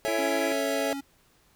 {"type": "chord", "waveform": "square", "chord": "A major seventh", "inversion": "none", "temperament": "equal", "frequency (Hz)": [440, 554.4, 659.3, 830.6], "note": ["A4", "C#5", "E5", "G#5"], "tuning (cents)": [0, 0, 0, 0], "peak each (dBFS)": [-34, -31, -31, -36], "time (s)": [0.05, 0.93], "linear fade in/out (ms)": 0}
{"type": "harmonic tone", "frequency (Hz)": 334.8, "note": "E4", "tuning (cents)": 27, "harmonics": [1, 2, 3, 4, 5, 6, 7], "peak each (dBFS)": [-32, -44, -47, -48, -39, -42, -39], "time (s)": [0.08, 0.52], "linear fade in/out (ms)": 0}
{"type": "tone", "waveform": "square", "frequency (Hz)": 277.2, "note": "C#4", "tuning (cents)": 0, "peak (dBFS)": -33, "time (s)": [0.18, 1.01], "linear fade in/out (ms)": 10}
{"effects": ["pink hiss -63 dBFS RMS until 1.55 s"]}